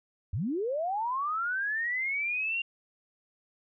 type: linear sweep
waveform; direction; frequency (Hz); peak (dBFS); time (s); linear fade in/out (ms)
sine; up; 73.42 to 2794; -28; 0.33-2.62; 5
effects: none